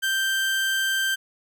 30% pulse tone, 1567 Hz, G6, 1 cent flat, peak -19 dBFS, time 0.02-1.16 s, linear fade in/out 20 ms, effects none

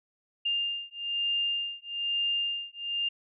sine beating tone pair, 2804 / 2805.1 Hz, F7 / F7, +6 / +7 cents, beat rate 1.1 Hz, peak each -31 dBFS, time 0.45-3.09 s, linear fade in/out 10 ms, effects none

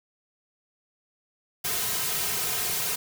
white noise with comb filter, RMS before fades -28 dBFS, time 1.64-2.96 s, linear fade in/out 10 ms, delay 3.5 ms, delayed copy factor -0.9, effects none

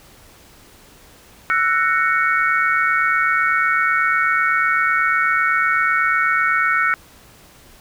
sine chord, F# dominant seventh, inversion third, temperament just, 1332 / 1480 / 1850 / 2220 Hz, E6 / F#6 / A#6 / C#7, +18 / 0 / -14 / +2 cents, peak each -19 / -19 / -23 / -21 dBFS, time 1.5-6.94 s, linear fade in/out 0 ms, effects pink hiss -47 dBFS RMS until 7.8 s

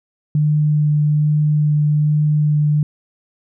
sine tone with vibrato, 150 Hz, D3, 37 cents sharp, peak -12 dBFS, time 0.35-2.83 s, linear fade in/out 2 ms, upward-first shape sine, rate 1.2 Hz, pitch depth 9 cents each way, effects none

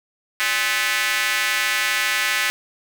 square tone with high-pass filter, 116.2 Hz, A#2, 5 cents flat, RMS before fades -21 dBFS, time 0.4-2.5 s, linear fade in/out 0 ms, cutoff 1900 Hz, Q 2.1, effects none

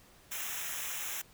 white noise with comb filter, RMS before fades -38 dBFS, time 0.31-1.22 s, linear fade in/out 10 ms, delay 0.22 ms, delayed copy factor -0.9, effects pink hiss -60 dBFS RMS until 1.33 s

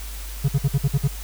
triangle tone bursts, 138.59 Hz, C#3, in tune, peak -13 dBFS, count 7, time 0.44-1.079 s, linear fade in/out 10 ms, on 45 ms, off 54 ms, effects added 50 Hz sine -31 dBFS peak until 1.23 s + white hiss -39 dBFS RMS until 1.23 s

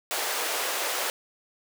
pink high-pass noise, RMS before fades -29 dBFS, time 0.11-1.1 s, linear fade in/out 0 ms, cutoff 460 Hz, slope 24 dB/octave, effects none

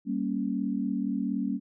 sine chord, G diminished, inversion none, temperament equal, 196 / 233.1 / 277.2 Hz, G3 / Bb3 / Db4, 0 / 0 / 0 cents, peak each -31 dBFS, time 0.05-1.6 s, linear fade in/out 50 ms, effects none

